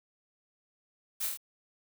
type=noise with echo; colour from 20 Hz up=blue; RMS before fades=-34 dBFS; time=1.2-1.27 s; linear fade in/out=10 ms; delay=26 ms; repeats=4; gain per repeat=-2 dB; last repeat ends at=1.374 s; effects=none